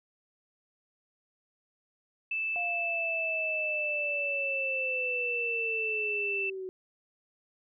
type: tone with pitch glide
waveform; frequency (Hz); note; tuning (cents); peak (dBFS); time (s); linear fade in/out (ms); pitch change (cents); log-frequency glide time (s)
sine; 2637 to 2658; E7 to E7; 0 to +14; -29; 2.31-6.5; 5; +14; 3.23-5.33
type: linear sweep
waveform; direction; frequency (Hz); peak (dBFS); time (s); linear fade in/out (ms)
sine; down; 705 to 370.8; -35; 2.56-6.69; 0
effects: none